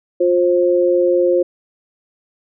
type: tone pair together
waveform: sine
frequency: 354.3 / 530 Hz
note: F4 / C5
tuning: +25 / +22 cents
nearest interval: perfect fifth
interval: 697 cents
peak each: -14 dBFS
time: 0.2-1.43 s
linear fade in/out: 10 ms
effects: none